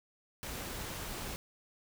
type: noise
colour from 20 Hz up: pink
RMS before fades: -41 dBFS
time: 0.43-1.36 s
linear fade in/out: 0 ms
effects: none